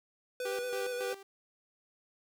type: tone with vibrato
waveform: square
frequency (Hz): 493.9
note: B4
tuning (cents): 0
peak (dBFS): -35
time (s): 0.4-1.13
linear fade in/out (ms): 2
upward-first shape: square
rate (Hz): 8.6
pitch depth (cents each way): 21
type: tone with tremolo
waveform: sawtooth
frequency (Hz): 392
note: G4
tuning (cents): 0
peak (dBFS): -33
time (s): 0.45-1.23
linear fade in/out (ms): 5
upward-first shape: square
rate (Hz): 3.6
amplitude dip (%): 75
effects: none